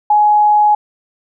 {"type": "tone", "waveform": "sine", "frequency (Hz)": 839, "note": "G#5", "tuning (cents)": 17, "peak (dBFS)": -7, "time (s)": [0.1, 0.75], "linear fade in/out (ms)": 5, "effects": []}